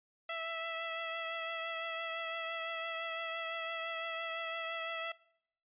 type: tone with vibrato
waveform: 10% pulse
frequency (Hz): 659.3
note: E5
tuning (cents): 0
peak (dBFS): -28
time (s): 0.29-5.12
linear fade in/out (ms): 5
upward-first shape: triangle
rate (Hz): 5.9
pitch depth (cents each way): 20
effects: noise-tail reverb RT60 0.7 s tail -22 dB re dry + resampled to 8000 Hz